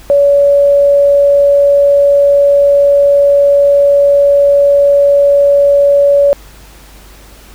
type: tone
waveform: sine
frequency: 567 Hz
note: C#5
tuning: 39 cents sharp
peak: -4 dBFS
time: 0.1-6.33 s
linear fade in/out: 0 ms
effects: added 50 Hz sine -36 dBFS peak until 7.54 s + pink hiss -39 dBFS RMS until 7.54 s